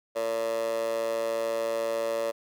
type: tone with high-pass filter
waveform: 15% pulse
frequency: 113.9 Hz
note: A#2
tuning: 40 cents flat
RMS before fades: -29 dBFS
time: 0.15-2.32 s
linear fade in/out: 20 ms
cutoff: 570 Hz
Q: 6.6
effects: none